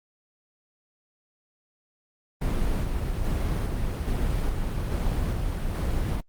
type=noise with tremolo; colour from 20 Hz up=brown; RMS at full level=-25 dBFS; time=2.41-6.21 s; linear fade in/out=10 ms; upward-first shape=square; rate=1.2 Hz; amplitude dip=25%; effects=Opus 32 kbps

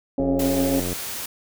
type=harmonic tone; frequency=137 Hz; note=C#3; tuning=20 cents flat; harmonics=2 / 3 / 4 / 5 / 6; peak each=-21 / -32 / -25 / -35 / -39 dBFS; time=0.18-0.8 s; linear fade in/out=2 ms
type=click train; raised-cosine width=2 ms; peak=-16 dBFS; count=66; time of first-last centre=0.2-0.93 s; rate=89.1 Hz
type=noise; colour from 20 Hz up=white; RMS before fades=-31 dBFS; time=0.39-1.26 s; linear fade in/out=5 ms
effects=none

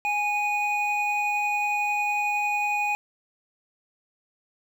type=tone pair together; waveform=triangle; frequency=829 / 2476 Hz; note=G#5 / D#7; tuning=-3 / -9 cents; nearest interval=octave + perfect fifth; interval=1894 cents; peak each=-24 dBFS; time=0.05-2.95 s; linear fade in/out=0 ms; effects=none

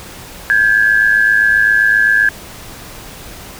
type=tone pair together; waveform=sine; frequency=1588.4 / 1696 Hz; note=G6 / G#6; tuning=+22 / +36 cents; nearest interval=minor second; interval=114 cents; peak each=-11 dBFS; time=0.5-2.29 s; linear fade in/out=0 ms; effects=pink hiss -33 dBFS RMS until 3.59 s

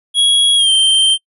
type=tone with pitch glide; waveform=square; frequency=3322 to 3137 Hz; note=G#7 to G7; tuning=0 to +1 cents; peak=-9 dBFS; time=0.14-1.18 s; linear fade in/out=50 ms; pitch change=-99 cents; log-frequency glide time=0.56-0.7 s; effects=noise-tail reverb RT60 0.1 s tail -25 dB re dry + resampled to 32000 Hz

